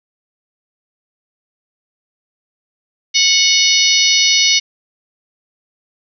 harmonic tone, 735 Hz, F#5, 12 cents flat, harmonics 3 / 4 / 5 / 6 / 7 / 8, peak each -17 / -17 / -17 / -17 / -17 / -17 dBFS, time 3.14-4.6 s, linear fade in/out 20 ms, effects none

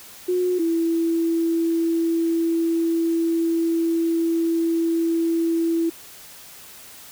sine tone pair in turn, 361 / 331.7 Hz, F#4 / E4, -43 / +11 cents, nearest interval minor second, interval 146 cents, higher first, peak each -18 dBFS, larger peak neither, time 0.28-0.59 / 0.59-5.9 s, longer second, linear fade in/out 10 ms, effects white hiss -43 dBFS RMS until 7.11 s

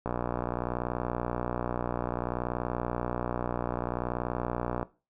click train, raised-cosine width 1 ms, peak -16 dBFS, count 290, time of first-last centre 0.06-4.829 s, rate 60.6 Hz, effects noise-tail reverb RT60 0.3 s tail -18 dB re dry

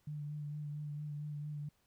sine tone with vibrato, 148.3 Hz, D3, 17 cents sharp, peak -39 dBFS, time 0.07-1.69 s, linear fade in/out 5 ms, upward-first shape sine, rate 4.4 Hz, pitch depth 24 cents each way, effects pink hiss -75 dBFS RMS until 1.86 s

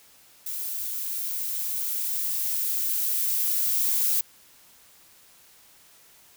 violet noise with level ramp, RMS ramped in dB -32 to -23 dBFS, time 0.46-4.21 s, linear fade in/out 5 ms, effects white hiss -55 dBFS RMS until 6.36 s

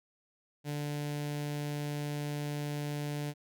sawtooth tone with notch filter, 146.7 Hz, D3, 2 cents flat, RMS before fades -36 dBFS, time 0.64-3.34 s, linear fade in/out 50 ms, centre 1200 Hz, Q 1.9, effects none

